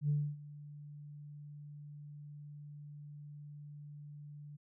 sine tone with ADSR envelope, 146.83 Hz, D3, in tune, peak -27 dBFS, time 0.01-4.57 s, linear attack 82 ms, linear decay 270 ms, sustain -20 dB, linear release 15 ms, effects tanh soft clip ceiling -24 dBFS

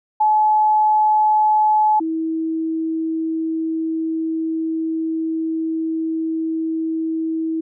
sine tone pair in turn, 856 / 322.5 Hz, A5 / E4, -48 / -38 cents, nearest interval octave + perfect fourth, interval 1690 cents, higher first, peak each -12 / -19 dBFS, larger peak first, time 0.2-2 / 2-7.61 s, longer second, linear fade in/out 10 ms, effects none

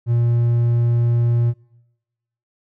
triangle tone, 118.5 Hz, A#2, 29 cents sharp, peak -12 dBFS, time 0.06-1.54 s, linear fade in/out 50 ms, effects noise-tail reverb RT60 1.0 s tail -24 dB re dry

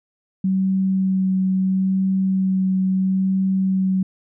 sine tone with vibrato, 189.5 Hz, F#3, 42 cents sharp, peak -16 dBFS, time 0.44-4.03 s, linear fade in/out 5 ms, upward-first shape sine, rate 0.75 Hz, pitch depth 11 cents each way, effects none

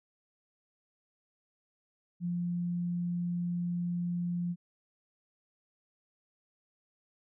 sine tone, 174.61 Hz, F3, in tune, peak -30 dBFS, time 2.2-4.56 s, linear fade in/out 50 ms, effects none

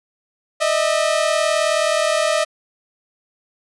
sawtooth tone pair together, 607.7 / 647 Hz, D#5 / E5, -41 / -32 cents, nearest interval minor second, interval 109 cents, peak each -15 dBFS, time 0.6-2.45 s, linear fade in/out 20 ms, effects resampled to 24000 Hz

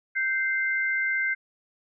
sine tone pair together, 1561.2 / 2084 Hz, G6 / C7, -8 / -7 cents, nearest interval perfect fourth, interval 501 cents, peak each -26 dBFS, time 0.15-1.35 s, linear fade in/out 20 ms, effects none

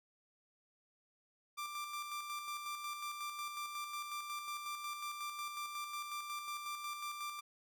sawtooth tone with tremolo, 1182 Hz, D6, 11 cents sharp, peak -36 dBFS, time 1.57-7.41 s, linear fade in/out 20 ms, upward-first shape square, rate 5.5 Hz, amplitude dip 40%, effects none

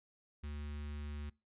square tone with notch filter, 73.42 Hz, D2, in tune, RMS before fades -43 dBFS, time 0.43-1.3 s, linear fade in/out 10 ms, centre 620 Hz, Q 0.67, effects noise-tail reverb RT60 0.3 s tail -24 dB re dry + resampled to 8000 Hz

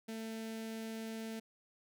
sawtooth tone with notch filter, 223 Hz, A3, 23 cents sharp, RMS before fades -43 dBFS, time 0.08-1.4 s, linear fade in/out 10 ms, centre 1100 Hz, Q 1.6, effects none

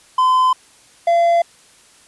triangle tone pair in turn, 1023 / 682.8 Hz, C6 / F5, -39 / -39 cents, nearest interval perfect fifth, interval 700 cents, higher first, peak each -9 dBFS, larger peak neither, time 0.18-0.53 / 1.07-1.42 s, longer neither, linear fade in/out 5 ms, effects white hiss -49 dBFS RMS until 2.07 s + resampled to 24000 Hz

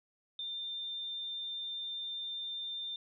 sine tone, 3595 Hz, A7, 36 cents sharp, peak -37 dBFS, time 0.39-2.96 s, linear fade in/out 2 ms, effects none

